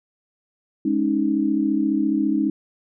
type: chord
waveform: sine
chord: Ab suspended fourth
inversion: none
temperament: just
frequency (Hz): 207.7 / 276.9 / 311.5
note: Ab3 / Db4 / Eb4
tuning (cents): 0 / -2 / +2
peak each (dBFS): -24 / -22 / -21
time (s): 0.85-2.5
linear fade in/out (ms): 5
effects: none